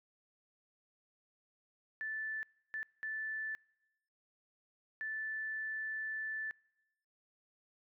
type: tone bursts at uneven times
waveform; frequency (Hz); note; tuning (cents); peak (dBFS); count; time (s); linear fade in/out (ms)
sine; 1755; A6; -5; -37; 4; 2.01-2.43 / 2.74-2.83 / 3.03-3.55 / 5.01-6.51; 0
effects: noise-tail reverb RT60 0.9 s tail -25 dB re dry